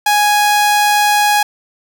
sawtooth tone, 830.6 Hz, G#5, in tune, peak -6 dBFS, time 0.06-1.43 s, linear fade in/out 5 ms, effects none

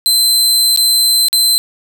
sawtooth tone with dropouts, 4080 Hz, C8, 44 cents flat, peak -6 dBFS, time 0.06-1.58 s, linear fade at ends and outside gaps 0 ms, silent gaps 0.762-0.774 / 1.284-1.329 s, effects none

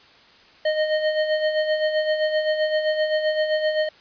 square tone with tremolo, 618 Hz, D#5, 12 cents flat, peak -18 dBFS, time 0.65-3.89 s, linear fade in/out 5 ms, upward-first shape sine, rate 7.7 Hz, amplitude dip 55%, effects white hiss -51 dBFS RMS until 4 s + resampled to 11025 Hz

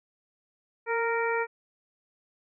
harmonic tone with a mistuned harmonic, 464.3 Hz, A#4, 7 cents flat, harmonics 1 / 2 / 3 / 4 / 5, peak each -28 / -31 / -33 / -34 / -35 dBFS, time 0.86-1.47 s, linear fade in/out 50 ms, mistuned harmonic 1, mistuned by -19 cents, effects none

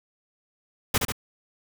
pink noise with echo, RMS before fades -21 dBFS, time 0.94-0.98 s, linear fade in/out 5 ms, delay 71 ms, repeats 2, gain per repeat -4 dB, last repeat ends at 1.122 s, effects none

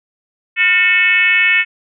sine tone with frequency modulation, 2204 Hz, C#7, 11 cents flat, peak -9 dBFS, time 0.56-1.65 s, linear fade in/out 50 ms, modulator 394 Hz, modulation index 1.3, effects none

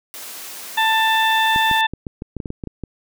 white high-pass noise, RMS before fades -34 dBFS, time 0.14-1.81 s, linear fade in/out 0 ms, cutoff 270 Hz, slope 12 dB/octave
harmonic tone, 887 Hz, A5, 14 cents sharp, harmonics 1 / 2 / 3 / 4, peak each -17 / -19 / -26 / -22 dBFS, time 0.77-1.87 s, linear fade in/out 10 ms
clicks, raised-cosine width 3 ms, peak -15 dBFS, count 12, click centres 1.561 / 1.713 / 1.936 / 2.068 / 2.221 / 2.367 / 2.402 / 2.458 / 2.504 / 2.638 / 2.673 / 2.837 s
effects none

